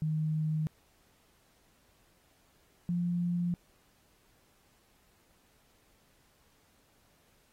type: tone pair in turn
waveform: sine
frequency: 155.56 / 174.61 Hz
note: D#3 / F3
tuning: 0 / 0 cents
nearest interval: major second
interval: 200 cents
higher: second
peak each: -28 dBFS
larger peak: neither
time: 0.02-0.67 / 2.89-3.54 s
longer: neither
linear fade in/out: 0 ms
effects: pink hiss -68 dBFS RMS until 7.52 s + AAC 48 kbps